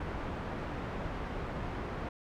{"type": "low-pass noise", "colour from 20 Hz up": "pink", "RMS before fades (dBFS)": -38, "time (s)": [0, 2.09], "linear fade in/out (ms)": 5, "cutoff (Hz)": 1600, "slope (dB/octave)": 12, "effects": []}